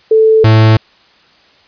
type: tone pair in turn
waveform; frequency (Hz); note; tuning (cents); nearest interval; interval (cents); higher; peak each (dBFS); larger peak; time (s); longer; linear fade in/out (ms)
sine / 45% pulse; 440.3 / 110.08; A4 / A2; +1 / +1; 2 octaves; 2400; first; -4; neither; 0.11-0.44 / 0.44-0.77; neither; 5
effects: white hiss -47 dBFS RMS until 1.67 s + resampled to 11025 Hz